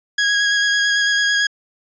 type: tone with vibrato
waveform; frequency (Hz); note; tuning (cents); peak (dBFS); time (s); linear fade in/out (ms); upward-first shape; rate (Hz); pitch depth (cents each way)
sawtooth; 1651; G#6; -11; -11; 0.18-1.47; 5; square; 9; 12
effects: resampled to 16000 Hz